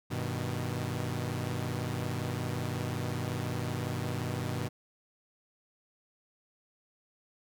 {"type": "chord", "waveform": "sawtooth", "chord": "G augmented", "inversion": "none", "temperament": "equal", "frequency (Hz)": [98, 123.47, 155.56], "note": ["G2", "B2", "D#3"], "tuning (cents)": [0, 0, 0], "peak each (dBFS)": [-33, -31, -34], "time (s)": [0.1, 4.69], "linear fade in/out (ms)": 20, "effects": []}